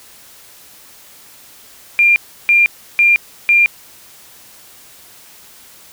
sine tone bursts, 2394 Hz, D7, 33 cents sharp, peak -7 dBFS, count 4, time 1.99-3.66 s, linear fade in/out 0 ms, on 170 ms, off 330 ms, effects white hiss -42 dBFS RMS until 5.92 s

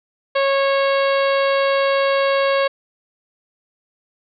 harmonic tone with a mistuned harmonic, 549 Hz, C#5, 17 cents flat, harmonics 1 / 2 / 3 / 4 / 5 / 6 / 7 / 8, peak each -16 / -22 / -26 / -28 / -30 / -32 / -33 / -34 dBFS, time 0.35-2.68 s, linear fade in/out 10 ms, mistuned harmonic 8, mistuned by +53 cents, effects none

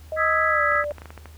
sine tone with pitch glide, 627 to 588.4 Hz, D#5 to D5, +13 to +3 cents, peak -25 dBFS, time 0.12-0.92 s, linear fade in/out 2 ms, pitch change -110 cents, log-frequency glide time 0.48-0.62 s
sine chord, E major seventh, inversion third, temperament equal with one note detuned, 1252.4 / 1318.5 / 1661.2 / 1975.5 Hz, D#6 / E6 / G#6 / B6, +11 / 0 / 0 / 0 cents, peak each -24 dBFS, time 0.16-0.85 s, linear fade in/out 50 ms
clicks, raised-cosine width 0.5 ms, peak -24 dBFS, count 10, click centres 0.721 / 0.756 / 0.841 / 0.909 / 0.983 / 1.019 / 1.057 / 1.105 / 1.177 / 1.257 s
effects added 77 Hz sine -42 dBFS peak until 1.37 s + pink hiss -53 dBFS RMS until 1.37 s

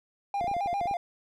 triangle tone with vibrato, 749 Hz, F#5, 21 cents sharp, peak -25 dBFS, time 0.34-0.97 s, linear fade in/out 2 ms, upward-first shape square, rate 7.5 Hz, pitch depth 120 cents each way
clicks, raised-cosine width 2 ms, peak -27 dBFS, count 10, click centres 0.412 / 0.443 / 0.48 / 0.514 / 0.566 / 0.66 / 0.73 / 0.813 / 0.857 / 0.912 s
effects none

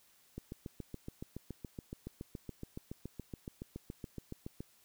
click train, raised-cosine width 3 ms, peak -29 dBFS, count 31, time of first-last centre 0.38-4.605 s, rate 7.1 Hz, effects white hiss -67 dBFS RMS until 4.84 s

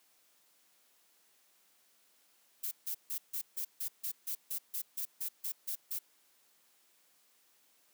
violet noise bursts, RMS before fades -37 dBFS, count 15, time 2.63-5.99 s, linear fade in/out 10 ms, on 84 ms, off 150 ms, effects white hiss -69 dBFS RMS until 7.93 s + high-pass 200 Hz 12 dB/octave

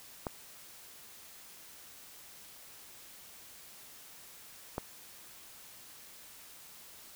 clicks, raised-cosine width 1 ms, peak -20 dBFS, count 2, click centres 0.268 / 4.781 s, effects white hiss -53 dBFS RMS until 7.15 s

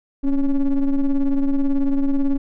triangle ring-modulated tone, 142.1 Hz, C#3, 43 cents sharp, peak -10 dBFS, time 0.23-2.38 s, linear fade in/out 20 ms, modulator 133 Hz, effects none

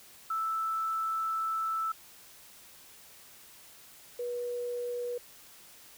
sine tone pair in turn, 1318.5 / 485.4 Hz, E6 / B4, 0 / -30 cents, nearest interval octave + perfect fourth, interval 1730 cents, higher first, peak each -29 / -32 dBFS, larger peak first, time 0.3-1.92 / 4.19-5.18 s, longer first, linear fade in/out 5 ms, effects white hiss -54 dBFS RMS until 5.97 s

